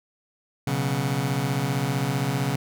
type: chord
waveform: sawtooth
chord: B suspended second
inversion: none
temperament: just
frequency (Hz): 123.47 / 138.9 / 185.21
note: B2 / C#3 / F#3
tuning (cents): 0 / +4 / +2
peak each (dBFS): -24 / -21 / -27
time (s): 0.67-2.56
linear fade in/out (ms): 5
effects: none